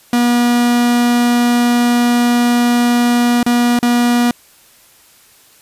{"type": "tone with dropouts", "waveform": "45% pulse", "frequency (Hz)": 240.8, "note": "B3", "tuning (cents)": -44, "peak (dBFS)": -10, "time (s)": [0.13, 4.31], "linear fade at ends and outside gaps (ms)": 2, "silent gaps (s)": [[3.43, 3.463], [3.79, 3.828]], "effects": ["white hiss -47 dBFS RMS until 5.61 s", "resampled to 32000 Hz"]}